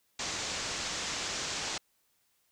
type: low-pass noise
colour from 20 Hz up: white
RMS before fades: -36 dBFS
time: 0.19-1.78 s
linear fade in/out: 5 ms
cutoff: 7300 Hz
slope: 48 dB/octave
effects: white hiss -73 dBFS RMS until 2.51 s